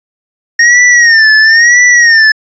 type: tone with vibrato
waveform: square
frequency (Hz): 1847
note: A#6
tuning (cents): -16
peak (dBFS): -3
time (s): 0.59-2.32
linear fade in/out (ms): 5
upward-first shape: sine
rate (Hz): 1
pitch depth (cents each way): 110
effects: resampled to 16000 Hz